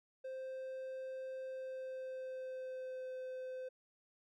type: tone with pitch glide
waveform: triangle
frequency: 523 to 514.3 Hz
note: C5 to C5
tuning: -1 to -30 cents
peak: -40 dBFS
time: 0.24-3.69 s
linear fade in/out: 10 ms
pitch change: -29 cents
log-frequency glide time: 1.43-3.11 s
effects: none